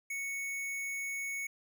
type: tone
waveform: square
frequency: 2217 Hz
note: C#7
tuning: in tune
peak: -36 dBFS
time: 0.1-1.47 s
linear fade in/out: 5 ms
effects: none